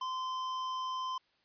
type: tone with hard clipping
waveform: triangle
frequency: 1033 Hz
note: C6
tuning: 22 cents flat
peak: -36 dBFS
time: 0.01-1.18 s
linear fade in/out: 5 ms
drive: 17 dB
effects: white hiss -72 dBFS RMS until 1.44 s + resampled to 11025 Hz